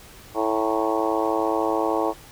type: harmonic tone with a mistuned harmonic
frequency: 110 Hz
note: A2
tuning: in tune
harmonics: 3 / 4 / 5 / 6 / 7 / 8 / 9 / 10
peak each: -26 / -27 / -28 / -29 / -29 / -30 / -31 / -31 dBFS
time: 0.34-2.14 s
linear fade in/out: 50 ms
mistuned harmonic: 9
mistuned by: -65 cents
effects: pink hiss -46 dBFS RMS until 2.31 s